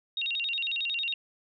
sine tone with vibrato, 3213 Hz, G7, 42 cents sharp, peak -28 dBFS, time 0.17-1.14 s, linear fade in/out 2 ms, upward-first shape square, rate 11 Hz, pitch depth 260 cents each way, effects none

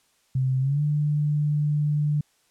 sine tone with pitch glide, 130.81 to 148.54 Hz, C3 to D3, 0 to +20 cents, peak -20 dBFS, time 0.35-2.21 s, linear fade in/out 5 ms, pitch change +220 cents, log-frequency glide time 0.6-0.81 s, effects white hiss -65 dBFS RMS until 2.5 s + low-pass 10000 Hz 12 dB/octave

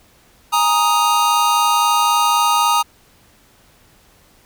square chord, Ab suspended second, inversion none, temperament just, 830.6 / 934.4 / 1245.9 Hz, Ab5 / Bb5 / Eb6, 0 / +4 / +2 cents, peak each -22 / -17 / -17 dBFS, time 0.52-2.83 s, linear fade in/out 20 ms, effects pink hiss -52 dBFS RMS until 4.45 s

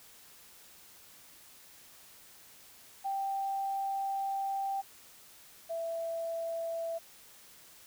sine tone pair in turn, 784 / 663.9 Hz, G5 / E5, 0 / +12 cents, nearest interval minor third, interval 288 cents, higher first, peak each -31 / -33 dBFS, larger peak first, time 3.04-4.82 / 5.69-6.99 s, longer first, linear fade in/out 20 ms, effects white hiss -56 dBFS RMS until 7.86 s

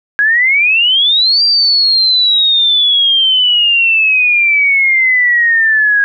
sine exponential two-way sweep, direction up then down, 1636 to 4751 to 1636 Hz, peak -7 dBFS, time 0.19-6.04 s, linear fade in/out 0 ms, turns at 1.43 s, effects none

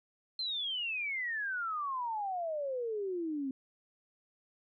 sine exponential sweep, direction down, 4186 to 260.2 Hz, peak -33 dBFS, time 0.39-3.51 s, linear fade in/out 2 ms, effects none

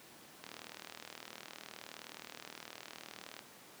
click train, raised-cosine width 0.2 ms, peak -28 dBFS, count 117, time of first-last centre 0.44-3.392 s, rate 39.3 Hz, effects pink hiss -56 dBFS RMS until 3.8 s + high-pass 200 Hz 12 dB/octave

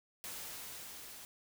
white noise with level ramp, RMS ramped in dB -44 to -51 dBFS, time 0.24-1.25 s, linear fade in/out 0 ms, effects none

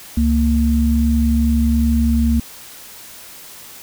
sine tone pair together, 69.3 / 230.6 Hz, C#2 / A#3, 0 / -19 cents, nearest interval octave + major sixth, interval 2081 cents, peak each -15 dBFS, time 0.17-2.4 s, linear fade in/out 5 ms, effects white hiss -38 dBFS RMS until 3.82 s

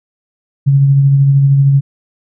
sine tone with tremolo, 138.59 Hz, C#3, in tune, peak -4 dBFS, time 0.66-1.81 s, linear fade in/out 20 ms, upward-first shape triangle, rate 13 Hz, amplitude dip 35%, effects none

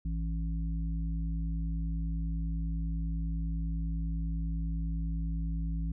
harmonic tone, 55 Hz, A1, in tune, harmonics 1 / 3 / 5, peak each -31 / -36 / -46 dBFS, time 0.05-5.92 s, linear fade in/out 5 ms, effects none

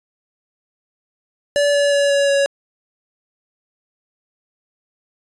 square tone with pitch steps, 576 / 571.7 / 567.4 / 563.2 / 559 Hz, D5 / D5 / C#5 / C#5 / C#5, -34 / -47 / +40 / +27 / +14 cents, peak -14 dBFS, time 1.56-2.46 s, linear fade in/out 0 ms, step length 180 ms, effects resampled to 22050 Hz

